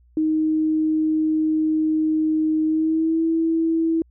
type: tone with pitch glide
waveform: sine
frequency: 312.7 to 326.5 Hz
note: D#4 to E4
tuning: +9 to -17 cents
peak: -17 dBFS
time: 0.17-4.02 s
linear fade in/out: 2 ms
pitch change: +74 cents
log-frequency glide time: 2.65-3.23 s
effects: added 60 Hz sine -52 dBFS peak until 4.1 s